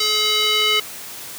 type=tone with band-pass filter sweep; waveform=square; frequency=426.7 Hz; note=G#4; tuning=47 cents sharp; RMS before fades=-18 dBFS; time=0-0.8 s; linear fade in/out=5 ms; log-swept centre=4500 to 2900 Hz; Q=2.5; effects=white hiss -34 dBFS RMS until 1.38 s + high-pass 80 Hz 12 dB/octave